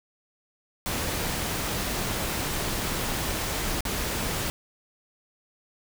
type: noise with dropouts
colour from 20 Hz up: pink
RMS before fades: -29 dBFS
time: 0.86-4.5 s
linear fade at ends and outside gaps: 0 ms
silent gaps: 3.807-3.852 s
effects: none